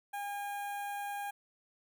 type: tone with notch filter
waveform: sawtooth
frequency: 811 Hz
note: G#5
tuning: 41 cents flat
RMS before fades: -39 dBFS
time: 0.13-1.31 s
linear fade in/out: 10 ms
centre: 4800 Hz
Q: 0.55
effects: none